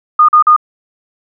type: tone bursts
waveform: sine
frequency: 1225 Hz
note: D#6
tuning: 27 cents flat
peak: -3 dBFS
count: 3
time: 0.19-0.564 s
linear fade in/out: 5 ms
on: 96 ms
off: 43 ms
effects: none